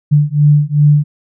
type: beating tone pair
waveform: sine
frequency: 146.3 / 148.9 Hz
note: D3 / D3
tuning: -6 / +24 cents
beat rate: 2.6 Hz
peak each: -10 dBFS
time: 0.11-1.04 s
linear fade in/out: 20 ms
effects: none